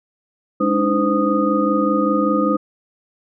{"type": "tone cluster", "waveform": "sine", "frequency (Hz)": [207, 289.3, 314.4, 513, 1238], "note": ["G#3", "D4", "D#4", "C5", "D#6"], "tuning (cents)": [-5, -26, 18, -34, -9], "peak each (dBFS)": -21, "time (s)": [0.6, 2.57], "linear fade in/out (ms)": 10, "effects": []}